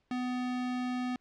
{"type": "tone", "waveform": "square", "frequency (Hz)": 250, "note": "B3", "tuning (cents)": 21, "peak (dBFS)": -32, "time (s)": [0.11, 1.16], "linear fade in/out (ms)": 2, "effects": ["pink hiss -75 dBFS RMS until 1.2 s", "low-pass 4000 Hz 12 dB/octave"]}